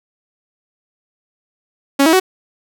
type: tone with pitch steps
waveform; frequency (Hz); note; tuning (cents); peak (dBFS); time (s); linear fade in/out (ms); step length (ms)
sawtooth; 277.2 / 322.1 / 374.3; C#4 / E4 / F#4; 0 / -40 / +20; -5; 1.99-2.2; 10; 70
effects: none